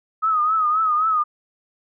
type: tone with vibrato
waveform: sine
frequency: 1261 Hz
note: D#6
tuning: 23 cents sharp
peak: -16 dBFS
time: 0.22-1.24 s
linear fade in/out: 20 ms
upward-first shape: triangle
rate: 3.8 Hz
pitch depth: 88 cents each way
effects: none